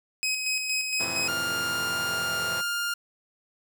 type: tone with tremolo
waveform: 20% pulse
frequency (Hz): 2534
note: D#7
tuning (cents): +31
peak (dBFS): -20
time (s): 0.23-1.28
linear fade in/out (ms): 0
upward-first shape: square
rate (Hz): 4.3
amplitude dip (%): 40
type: chord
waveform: 5% pulse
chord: F major seventh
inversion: none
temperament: equal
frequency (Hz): 87.31 / 110 / 130.81 / 164.81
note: F2 / A2 / C3 / E3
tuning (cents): 0 / 0 / 0 / 0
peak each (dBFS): -29 / -30 / -30 / -27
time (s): 0.99-2.62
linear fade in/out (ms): 20
type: tone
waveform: sawtooth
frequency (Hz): 1406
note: F6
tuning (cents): +11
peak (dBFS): -23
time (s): 1.28-2.94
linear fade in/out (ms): 5
effects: none